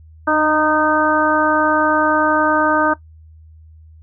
harmonic tone with a mistuned harmonic, 307.9 Hz, D#4, 18 cents flat, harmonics 1 / 2 / 3 / 4 / 5, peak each -19 / -19 / -19 / -19 / -19 dBFS, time 0.27-2.94 s, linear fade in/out 10 ms, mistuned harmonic 1, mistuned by -16 cents, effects noise-tail reverb RT60 0.1 s tail -17 dB re dry + added 79 Hz sine -40 dBFS peak until 4.02 s

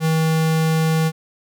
square tone, 160 Hz, D#3, 49 cents sharp, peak -16 dBFS, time 0-1.12 s, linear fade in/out 50 ms, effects none

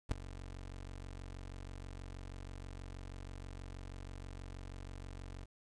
25% pulse tone with ADSR envelope, 46.25 Hz, F#1, in tune, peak -26 dBFS, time 0.09-5.46 s, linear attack 27 ms, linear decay 8 ms, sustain -15 dB, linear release 30 ms, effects resampled to 22050 Hz + 10-bit

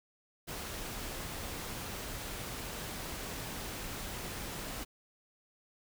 pink noise, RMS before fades -41 dBFS, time 0.47-4.85 s, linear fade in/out 20 ms, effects none

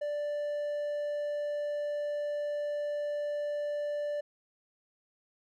triangle tone, 587.3 Hz, D5, in tune, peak -29 dBFS, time 0.01-4.21 s, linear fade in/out 10 ms, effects none

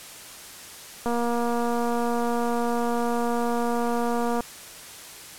click train, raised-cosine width 1 ms, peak -14 dBFS, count 794, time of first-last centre 1.06-4.406 s, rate 237 Hz, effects white hiss -42 dBFS RMS until 5.38 s + low-pass 12000 Hz 12 dB/octave

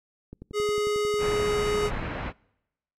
click train, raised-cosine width 3 ms, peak -27 dBFS, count 11, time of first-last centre 0.33-1.231 s, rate 11.1 Hz
square tone, 417.5 Hz, G#4, 9 cents sharp, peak -24 dBFS, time 0.53-1.91 s, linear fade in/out 50 ms
pink low-pass noise, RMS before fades -32 dBFS, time 1.18-2.33 s, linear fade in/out 50 ms, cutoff 2500 Hz, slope 24 dB/octave
effects noise-tail reverb RT60 0.9 s tail -26 dB re dry + low-pass 9000 Hz 12 dB/octave

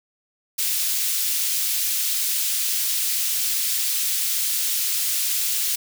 white high-pass noise, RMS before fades -23 dBFS, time 0.58-5.76 s, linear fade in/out 10 ms, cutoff 3000 Hz, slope 12 dB/octave, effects none

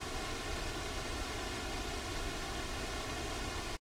pink noise with comb filter, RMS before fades -39 dBFS, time 0-3.77 s, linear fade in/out 20 ms, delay 2.8 ms, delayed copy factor +0.65, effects low-pass 7000 Hz 12 dB/octave + AAC 64 kbps

